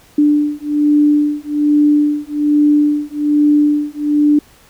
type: beating tone pair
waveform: sine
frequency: 294.9 / 296.1 Hz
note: D4 / D4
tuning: +7 / +14 cents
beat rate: 1.2 Hz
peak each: -13 dBFS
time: 0.18-4.39 s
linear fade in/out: 5 ms
effects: pink hiss -47 dBFS RMS until 4.69 s